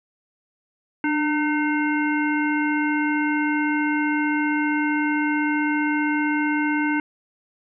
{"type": "harmonic tone with a mistuned harmonic", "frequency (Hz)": 304.2, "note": "D#4", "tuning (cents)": -39, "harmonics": [1, 3, 5, 7, 9], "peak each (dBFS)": [-21, -28, -27, -29, -36], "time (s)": [1.04, 7], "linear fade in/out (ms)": 2, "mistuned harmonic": 1, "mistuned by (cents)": -39, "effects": []}